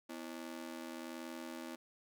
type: ring-modulated tone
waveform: sawtooth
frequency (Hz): 289.6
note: D4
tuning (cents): -24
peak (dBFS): -37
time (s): 0.09-1.76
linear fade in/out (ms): 10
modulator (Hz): 40.6
effects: none